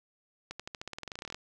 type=accelerating click train; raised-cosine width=0.2 ms; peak=-22 dBFS; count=19; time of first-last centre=0.51-1.345 s; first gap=86 ms; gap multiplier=0.92; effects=none